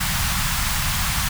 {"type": "band-stop noise", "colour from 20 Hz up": "pink", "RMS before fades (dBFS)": -22, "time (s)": [0, 1.29], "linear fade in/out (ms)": 10, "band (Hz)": [180, 890], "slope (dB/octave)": 24, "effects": []}